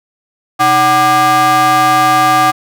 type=ring-modulated tone; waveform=square; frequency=220 Hz; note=A3; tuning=in tune; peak=-5 dBFS; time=0.59-2.52 s; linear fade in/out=20 ms; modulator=972 Hz; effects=none